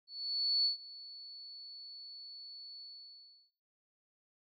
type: tone with ADSR envelope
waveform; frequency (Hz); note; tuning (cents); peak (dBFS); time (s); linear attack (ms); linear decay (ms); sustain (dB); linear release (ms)
sine; 4435; C#8; 0; -26; 0.07-3.52; 580; 120; -20; 710
effects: noise-tail reverb RT60 0.6 s tail -24 dB re dry